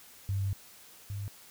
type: tone pair in turn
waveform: sine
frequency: 98 / 100.81 Hz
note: G2 / G2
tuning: 0 / +49 cents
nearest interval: unison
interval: 49 cents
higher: second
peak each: -28 / -34 dBFS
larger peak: first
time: 0.29-0.53 / 1.1-1.28 s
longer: first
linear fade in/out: 0 ms
effects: white hiss -54 dBFS RMS until 1.5 s